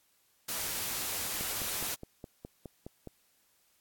white noise, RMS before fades -35 dBFS, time 0.48-1.95 s, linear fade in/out 10 ms
click train, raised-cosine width 2 ms, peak -29 dBFS, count 9, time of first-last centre 1.41-3.073 s, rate 4.81 Hz
effects white hiss -70 dBFS RMS until 3.8 s + AAC 64 kbps

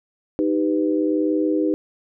sine chord, Eb augmented, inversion none, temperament equal with one note detuned, 311.1 / 392 / 498.5 Hz, Eb4 / G4 / B4, 0 / 0 / +16 cents, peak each -19 / -24 / -25 dBFS, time 0.39-1.74 s, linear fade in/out 0 ms, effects none

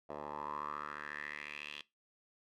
10% pulse tone with band-pass filter sweep, 74 Hz, D2, 14 cents sharp, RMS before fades -44 dBFS, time 0.09-1.82 s, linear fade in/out 10 ms, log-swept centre 690 to 3100 Hz, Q 5.2, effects noise-tail reverb RT60 0.2 s tail -19 dB re dry

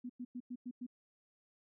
sine tone bursts, 246.9 Hz, B3, in tune, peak -40 dBFS, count 6, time 0.04-0.866 s, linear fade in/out 10 ms, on 56 ms, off 98 ms, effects none

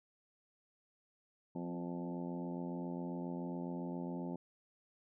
harmonic tone with a mistuned harmonic, 87.31 Hz, F2, in tune, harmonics 2 / 3 / 4 / 5 / 6 / 7 / 8 / 9 / 10, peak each -42 / -43 / -47 / -56 / -52 / -53 / -60 / -57 / -53 dBFS, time 1.55-4.36 s, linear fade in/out 5 ms, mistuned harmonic 3, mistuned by -19 cents, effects none

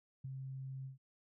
sine tone with ADSR envelope, 133.2 Hz, C3, 31 cents sharp, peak -39 dBFS, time 0.24-0.98 s, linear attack 9 ms, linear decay 11 ms, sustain -3 dB, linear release 130 ms, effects none

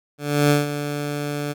15% pulse tone with ADSR envelope, 145.9 Hz, D3, 11 cents flat, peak -7 dBFS, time 0.18-1.54 s, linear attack 320 ms, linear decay 160 ms, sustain -11 dB, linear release 27 ms, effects none

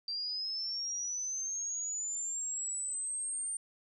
sine linear sweep, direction up, 4680 to 8860 Hz, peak -34 dBFS, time 0.08-3.57 s, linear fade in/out 2 ms, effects none

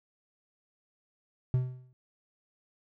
triangle tone with exponential decay, 127 Hz, B2, 49 cents sharp, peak -19 dBFS, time 1.54-1.93 s, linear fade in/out 0 ms, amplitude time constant 83 ms, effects none

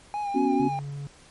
triangle tone with vibrato, 818 Hz, G#5, 26 cents flat, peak -25 dBFS, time 0.14-0.79 s, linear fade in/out 0 ms, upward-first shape sine, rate 4.4 Hz, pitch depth 40 cents each way
sine chord, B suspended second, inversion none, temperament equal, 246.9 / 277.2 / 370 Hz, B3 / C#4 / F#4, 0 / 0 / 0 cents, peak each -26 / -23 / -27 dBFS, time 0.34-0.69 s, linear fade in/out 20 ms
triangle tone, 141.8 Hz, C#3, 40 cents sharp, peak -30 dBFS, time 0.6-1.07 s, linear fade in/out 0 ms
effects pink hiss -53 dBFS RMS until 1.3 s + MP3 48 kbps

